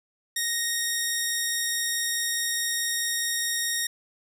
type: tone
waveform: 10% pulse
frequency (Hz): 1864.7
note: A#6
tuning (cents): 0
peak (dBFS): -16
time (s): 0.36-3.87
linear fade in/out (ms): 5
effects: none